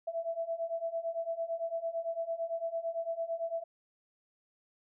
sine beating tone pair, 659.3 / 668.2 Hz, E5 / E5, 0 / +23 cents, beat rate 8.9 Hz, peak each -37 / -35 dBFS, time 0.07-3.64 s, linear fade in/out 10 ms, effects none

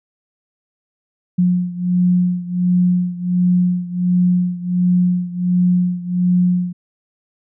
sine beating tone pair, 178.7 / 180.1 Hz, F3 / F#3, +40 / -46 cents, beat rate 1.4 Hz, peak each -15 / -18 dBFS, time 1.38-6.73 s, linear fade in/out 10 ms, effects none

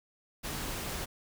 pink noise, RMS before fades -37 dBFS, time 0.43-1.06 s, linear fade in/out 20 ms, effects none

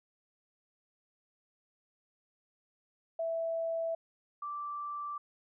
sine tone pair in turn, 659.3 / 1170.3 Hz, E5 / D6, 0 / -6 cents, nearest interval minor seventh, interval 994 cents, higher second, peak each -31 / -36 dBFS, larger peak first, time 3.19-3.95 / 4.42-5.18 s, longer neither, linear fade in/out 5 ms, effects none

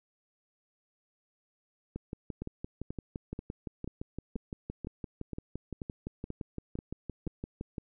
two click trains, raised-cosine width 3 ms, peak -24 / -24 dBFS, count 35 / 11, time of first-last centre 1.96-7.782 / 2.42-7.274 s, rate 5.84 / 2.06 Hz, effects none

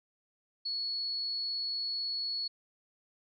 sine tone, 4382 Hz, C#8, 21 cents flat, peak -32 dBFS, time 0.65-2.48 s, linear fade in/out 10 ms, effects none

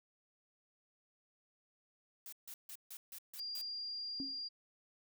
blue noise bursts, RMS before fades -49 dBFS, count 7, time 2.26-3.615 s, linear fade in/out 2 ms, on 65 ms, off 150 ms
sine tone, 4790 Hz, D8, 33 cents sharp, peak -40 dBFS, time 3.38-4.49 s, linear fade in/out 20 ms
sine tone with exponential decay, 271 Hz, C#4, 39 cents flat, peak -37 dBFS, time 4.2-4.42 s, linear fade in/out 0 ms, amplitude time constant 46 ms
effects none

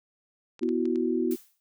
clicks, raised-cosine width 0.2 ms, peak -30 dBFS, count 5, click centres 0.593 / 0.632 / 0.69 / 0.855 / 0.958 s
sine chord, B suspended fourth, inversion none, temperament equal, 246.9 / 329.6 / 370 Hz, B3 / E4 / F#4, 0 / 0 / 0 cents, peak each -28 dBFS, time 0.61-1.36 s, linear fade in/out 20 ms
blue noise with exponential decay, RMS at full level -39 dBFS, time 1.31-1.6 s, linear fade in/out 0 ms, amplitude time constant 62 ms
effects none

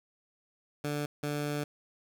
15% pulse tone bursts at uneven times, 146.83 Hz, D3, in tune, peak -25 dBFS, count 2, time 0.84-1.06 / 1.23-1.64 s, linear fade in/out 5 ms, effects none

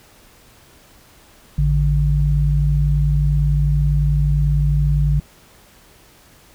sine tone pair together, 54.76 / 146.2 Hz, A1 / D3, -8 / -7 cents, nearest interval octave + perfect fourth, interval 1701 cents, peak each -16 dBFS, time 1.58-5.2 s, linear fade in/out 5 ms, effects pink hiss -49 dBFS RMS until 6.54 s

